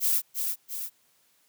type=noise with echo; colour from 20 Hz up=violet; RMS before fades=-24 dBFS; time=0-0.22 s; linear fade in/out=50 ms; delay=340 ms; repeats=2; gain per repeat=-5 dB; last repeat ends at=0.9 s; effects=white hiss -66 dBFS RMS until 1.48 s + high-pass 80 Hz 12 dB/octave